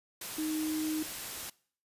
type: tone in noise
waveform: sine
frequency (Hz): 311.1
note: D#4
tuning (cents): 0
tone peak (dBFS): -31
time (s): 0.38-1.03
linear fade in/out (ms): 5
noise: white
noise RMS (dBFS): -40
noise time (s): 0.21-1.5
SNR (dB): +6
effects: noise-tail reverb RT60 0.5 s tail -22 dB re dry + resampled to 32000 Hz